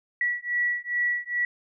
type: beating tone pair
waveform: sine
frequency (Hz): 1939 / 1941.4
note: B6 / B6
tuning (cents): -32 / -30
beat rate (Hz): 2.4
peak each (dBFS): -27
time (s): 0.21-1.45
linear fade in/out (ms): 2
effects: none